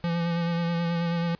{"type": "tone with vibrato", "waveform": "square", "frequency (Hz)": 170, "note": "F3", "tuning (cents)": -46, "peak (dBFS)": -25, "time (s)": [0.04, 1.35], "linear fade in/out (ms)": 0, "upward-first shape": "sine", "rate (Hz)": 9.3, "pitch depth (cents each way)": 24, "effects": ["pink hiss -59 dBFS RMS until 1.39 s", "resampled to 11025 Hz"]}